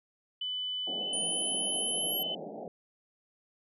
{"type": "tone with pitch glide", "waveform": "sine", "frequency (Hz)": [3000, 3030], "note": ["F#7", "F#7"], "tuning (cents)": [23, 40], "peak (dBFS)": -32, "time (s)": [0.41, 2.35], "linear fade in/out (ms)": 5, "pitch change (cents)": 17, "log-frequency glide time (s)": [0.98, 1.18]}
{"type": "band-pass noise", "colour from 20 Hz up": "white", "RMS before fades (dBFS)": -42, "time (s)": [0.87, 2.68], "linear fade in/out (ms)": 2, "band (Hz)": [160, 790], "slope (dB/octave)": 96}
{"type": "linear sweep", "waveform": "sine", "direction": "up", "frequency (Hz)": [9397, 11490], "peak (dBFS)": -32, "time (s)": [1.13, 2.23], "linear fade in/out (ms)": 2}
{"effects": []}